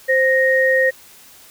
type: tone pair together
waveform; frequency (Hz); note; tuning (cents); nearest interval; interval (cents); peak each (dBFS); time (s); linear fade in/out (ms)
sine; 523.3 / 1864.7; C5 / A#6; 0 / 0; octave + minor seventh; 2200; -15; 0.08-0.91; 20
effects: white hiss -45 dBFS RMS until 1.5 s